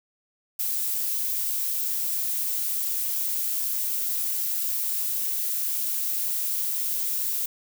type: noise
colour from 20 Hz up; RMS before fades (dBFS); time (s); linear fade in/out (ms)
violet; -27; 0.59-7.46; 5
effects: none